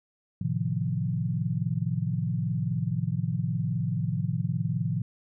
sine chord, F dominant seventh, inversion first, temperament equal with one note detuned, 111.02 / 130.81 / 155.56 / 174.61 Hz, A2 / C3 / Eb3 / F3, +16 / 0 / 0 / 0 cents, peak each -31 dBFS, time 0.41-5.02 s, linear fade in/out 5 ms, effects none

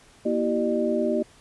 sine tone cluster, 238.5 / 327.1 / 385.9 / 604 Hz, A#3 / E4 / G4 / D5, +40 / -13 / -27 / +48 cents, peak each -26 / -28 / -27 / -26 dBFS, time 0.25-1.23 s, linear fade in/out 10 ms, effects pink hiss -54 dBFS RMS until 1.4 s + resampled to 24000 Hz

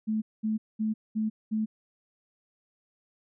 sine tone bursts, 217.3 Hz, A3, 21 cents flat, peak -25 dBFS, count 5, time 0.07-1.66 s, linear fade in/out 20 ms, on 150 ms, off 210 ms, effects none

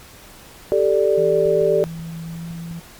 sine chord, G suspended second, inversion none, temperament equal, 392 / 440 / 587.3 Hz, G4 / A4 / D5, 0 / 0 / 0 cents, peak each -18 dBFS, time 0.72-1.84 s, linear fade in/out 0 ms
sine tone with pitch glide, 164.81 to 167.59 Hz, E3 to E3, 0 to +29 cents, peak -28 dBFS, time 1.17-2.8 s, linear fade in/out 10 ms, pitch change +29 cents, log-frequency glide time 2.24-2.48 s
clicks, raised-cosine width 5 ms, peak -26 dBFS, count 6, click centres 1.459 / 1.616 / 1.868 / 1.995 / 2.509 / 2.712 s
effects pink hiss -43 dBFS RMS until 2.99 s + MP3 96 kbps

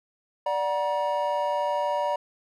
triangle chord, D augmented, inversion none, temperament equal with one note detuned, 587.3 / 740 / 951.4 Hz, D5 / F#5 / A#5, 0 / 0 / +35 cents, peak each -25 / -31 / -25 dBFS, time 0.46-2.16 s, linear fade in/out 5 ms, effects none

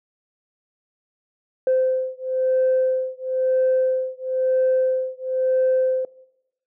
sine beating tone pair, 517 / 518 Hz, C5 / C5, -21 / -17 cents, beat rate 1 Hz, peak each -20 dBFS, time 1.67-6.05 s, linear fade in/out 2 ms, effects noise-tail reverb RT60 0.9 s tail -20 dB re dry + tanh soft clip ceiling -12 dBFS

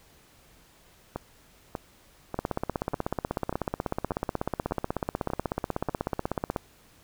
two click trains, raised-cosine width 1 ms, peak -13 / -17 dBFS, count 69 / 9, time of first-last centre 2.39-6.562 / 1.16-5.894 s, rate 16.3 / 1.69 Hz, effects pink hiss -58 dBFS RMS until 7.03 s

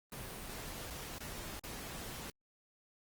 pink noise with dropouts, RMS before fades -45 dBFS, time 0.12-2.3 s, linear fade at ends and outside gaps 1 ms, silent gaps 0.902-0.906 / 1.184-1.205 / 1.595-1.637 s, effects Opus 24 kbps

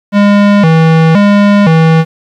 square tone with vibrato, 181.3 Hz, F#3, 35 cents flat, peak -4 dBFS, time 0.12-2.05 s, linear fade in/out 50 ms, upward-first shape square, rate 0.97 Hz, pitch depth 200 cents each way, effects low-pass 3000 Hz 12 dB/octave + 7-bit

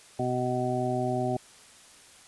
harmonic tone, 125.3 Hz, B2, 25 cents sharp, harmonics 1 / 2 / 3 / 5 / 6, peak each -32 / -32 / -32 / -32 / -32 dBFS, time 0.19-1.37 s, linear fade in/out 5 ms, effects white hiss -53 dBFS RMS until 2.27 s + resampled to 24000 Hz

